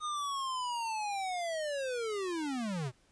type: linear sweep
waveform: square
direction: down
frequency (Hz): 1238 to 117.3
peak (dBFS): -34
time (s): 0-2.92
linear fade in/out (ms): 50
effects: pink hiss -68 dBFS RMS until 3.11 s + resampled to 22050 Hz